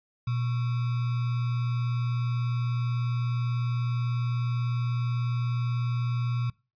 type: tone with sample-and-hold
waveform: sine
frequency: 120.9 Hz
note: B2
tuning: 36 cents flat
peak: -25 dBFS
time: 0.27-6.5 s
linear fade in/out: 5 ms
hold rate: 1225 Hz
effects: noise-tail reverb RT60 0.3 s tail -23 dB re dry + resampled to 11025 Hz